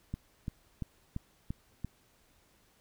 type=click train; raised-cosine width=5 ms; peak=-23 dBFS; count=6; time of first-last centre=0.14-1.846 s; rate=2.93 Hz; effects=pink hiss -67 dBFS RMS until 2.8 s